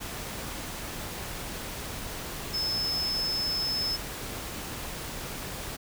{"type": "tone in noise", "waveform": "sine", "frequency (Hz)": 5220, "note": "E8", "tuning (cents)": -18, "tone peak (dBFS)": -27, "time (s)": [2.53, 3.97], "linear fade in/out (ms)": 20, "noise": "pink", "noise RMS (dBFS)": -37, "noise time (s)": [0, 5.77], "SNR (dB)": 7, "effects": []}